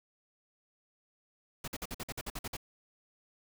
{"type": "noise bursts", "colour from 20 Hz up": "pink", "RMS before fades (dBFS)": -39, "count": 11, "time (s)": [1.64, 2.568], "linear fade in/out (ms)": 5, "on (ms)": 38, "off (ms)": 51, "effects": []}